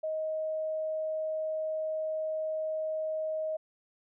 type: tone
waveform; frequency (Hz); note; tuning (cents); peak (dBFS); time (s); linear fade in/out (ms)
sine; 628; D#5; +16; -30; 0.03-3.57; 10
effects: none